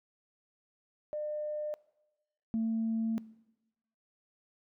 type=tone pair in turn; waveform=sine; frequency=602 / 224.6 Hz; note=D5 / A3; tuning=+43 / +36 cents; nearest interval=octave + perfect fourth; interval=1707 cents; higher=first; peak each=-33 / -27 dBFS; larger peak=second; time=1.13-1.74 / 2.54-3.18 s; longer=second; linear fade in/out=0 ms; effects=noise-tail reverb RT60 1.0 s tail -21 dB re dry + tanh soft clip ceiling -25 dBFS